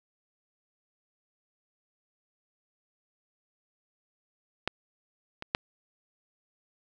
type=clicks; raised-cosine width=0.3 ms; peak=-11 / -21 / -8 dBFS; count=3; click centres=4.676 / 5.424 / 5.549 s; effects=none